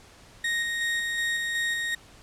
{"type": "tone with tremolo", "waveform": "35% pulse", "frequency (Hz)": 1864.7, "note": "A#6", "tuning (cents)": 0, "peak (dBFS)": -23, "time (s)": [0.44, 1.95], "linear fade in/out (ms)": 5, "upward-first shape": "square", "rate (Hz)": 2.7, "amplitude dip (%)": 25, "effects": ["pink hiss -52 dBFS RMS until 2.22 s", "low-pass 9000 Hz 12 dB/octave"]}